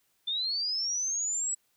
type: linear sweep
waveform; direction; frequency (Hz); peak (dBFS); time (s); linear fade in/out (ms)
sine; up; 3520 to 7870; -28; 0.27-1.55; 10
effects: white hiss -72 dBFS RMS until 1.76 s